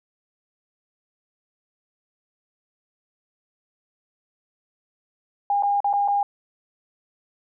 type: tone with dropouts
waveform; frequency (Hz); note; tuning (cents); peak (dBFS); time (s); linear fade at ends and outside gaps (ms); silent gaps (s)
sine; 810; G#5; -43; -18; 5.5-6.23; 2; 5.625-5.633 / 5.804-5.844 / 5.93-5.936 / 6.078-6.083
effects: none